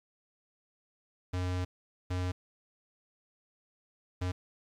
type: tone bursts at uneven times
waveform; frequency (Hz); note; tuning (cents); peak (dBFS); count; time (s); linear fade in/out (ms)
square; 90.7; F#2; -34; -31; 3; 1.33-1.65 / 2.1-2.32 / 4.21-4.32; 10
effects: low-pass 7000 Hz 12 dB/octave + 10-bit